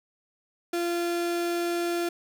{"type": "tone", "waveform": "35% pulse", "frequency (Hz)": 344.7, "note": "F4", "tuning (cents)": -23, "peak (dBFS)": -24, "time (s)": [0.73, 2.09], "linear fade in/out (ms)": 5, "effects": []}